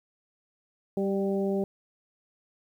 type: harmonic tone with a mistuned harmonic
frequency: 195.7 Hz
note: G3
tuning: 3 cents flat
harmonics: 1 / 2 / 3 / 4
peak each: -28 / -28 / -34 / -41 dBFS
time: 0.97-1.64 s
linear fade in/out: 2 ms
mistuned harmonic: 3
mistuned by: +17 cents
effects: 10-bit